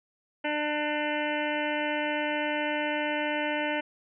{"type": "harmonic tone", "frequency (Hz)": 298.7, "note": "D4", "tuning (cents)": 29, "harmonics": [1, 2, 3, 5, 6, 7, 8, 9, 10], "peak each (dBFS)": [-33, -32, -34, -36, -37, -37, -40, -40, -40], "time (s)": [0.44, 3.81], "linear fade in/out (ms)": 10, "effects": []}